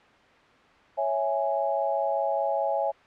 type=chord; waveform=sine; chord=C# minor; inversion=none; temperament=equal; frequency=554.4 / 659.3 / 830.6 Hz; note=C#5 / E5 / G#5; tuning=0 / 0 / 0 cents; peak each=-28 dBFS; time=0.97-2.92 s; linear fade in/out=20 ms; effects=white hiss -55 dBFS RMS until 3.06 s + low-pass 2000 Hz 12 dB/octave